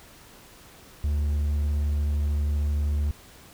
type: tone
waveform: triangle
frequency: 73.42 Hz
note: D2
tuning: in tune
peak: -20 dBFS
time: 1.04-3.11 s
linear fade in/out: 0 ms
effects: pink hiss -50 dBFS RMS until 3.53 s